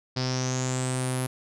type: tone with low-pass filter sweep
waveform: sawtooth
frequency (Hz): 128.5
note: C3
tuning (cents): -31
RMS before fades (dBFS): -28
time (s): 0.16-1.27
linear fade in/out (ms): 10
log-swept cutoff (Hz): 4900 to 11000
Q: 8.2
effects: none